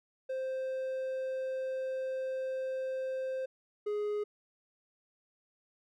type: tone pair in turn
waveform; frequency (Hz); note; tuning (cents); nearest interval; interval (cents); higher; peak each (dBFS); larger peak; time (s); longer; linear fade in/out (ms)
triangle; 523.3 / 417; C5 / G#4; 0 / +7; major third; 393; first; -31 / -29; second; 0.29-3.46 / 3.86-4.24; first; 10
effects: none